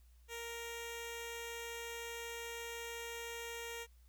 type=tone with notch filter; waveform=10% pulse; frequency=466.4 Hz; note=A#4; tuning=1 cent sharp; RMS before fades=-45 dBFS; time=0.28-3.87 s; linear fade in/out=50 ms; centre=1200 Hz; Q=1.4; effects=added 60 Hz sine -60 dBFS peak until 4.08 s + white hiss -75 dBFS RMS until 4.08 s

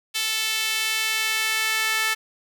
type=tone with high-pass filter sweep; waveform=sawtooth; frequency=439.5 Hz; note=A4; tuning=2 cents flat; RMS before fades=-24 dBFS; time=0.14-2.15 s; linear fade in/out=20 ms; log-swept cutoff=3000 to 1800 Hz; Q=1.6; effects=none

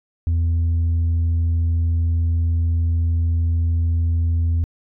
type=tone; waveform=sine; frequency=83.3 Hz; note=E2; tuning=19 cents sharp; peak=-13 dBFS; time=0.27-4.64 s; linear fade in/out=0 ms; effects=tanh soft clip ceiling -15 dBFS

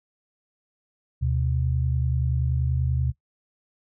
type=tone pair together; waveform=sine; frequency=76.09 / 126.5 Hz; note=D#2 / B2; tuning=-38 / +42 cents; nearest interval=major sixth; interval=880 cents; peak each=-24 dBFS; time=1.21-3.12 s; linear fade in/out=20 ms; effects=noise-tail reverb RT60 0.1 s tail -18 dB re dry

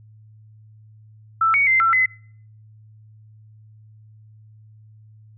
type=tone with pitch steps; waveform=sine; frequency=1326 / 2238 / 2079 / 1344 / 2034 Hz; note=E6 / C#7 / C7 / E6 / C7; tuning=+10 / +16 / -12 / +33 / -50 cents; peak=-14 dBFS; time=1.41-2.06 s; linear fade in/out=5 ms; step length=130 ms; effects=noise-tail reverb RT60 0.6 s tail -25 dB re dry + added 108 Hz sine -45 dBFS peak until 5.37 s

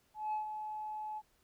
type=tone with ADSR envelope; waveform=sine; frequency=856 Hz; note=A5; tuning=48 cents flat; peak=-30 dBFS; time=0.14-1.22 s; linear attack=190 ms; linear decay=120 ms; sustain=-8 dB; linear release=44 ms; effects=tanh soft clip ceiling -31 dBFS + pink hiss -72 dBFS RMS until 1.43 s

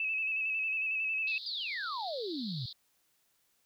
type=tone with vibrato; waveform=sine; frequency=2597 Hz; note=E7; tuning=26 cents flat; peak=-30 dBFS; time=0-1.38 s; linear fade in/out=2 ms; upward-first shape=square; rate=11 Hz; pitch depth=31 cents each way
type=band-pass noise; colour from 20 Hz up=pink; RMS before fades=-44 dBFS; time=1.27-2.73 s; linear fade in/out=5 ms; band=3600 to 4600 Hz; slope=96 dB/octave
type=exponential sweep; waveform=sine; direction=down; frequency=4978 to 114.8 Hz; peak=-35 dBFS; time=1.46-2.66 s; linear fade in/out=5 ms
effects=white hiss -73 dBFS RMS until 3.65 s

